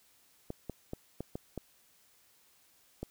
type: clicks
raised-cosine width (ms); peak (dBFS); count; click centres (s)
2; -24; 7; 0.504 / 0.697 / 0.934 / 1.206 / 1.355 / 1.577 / 3.03
effects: white hiss -66 dBFS RMS until 3.1 s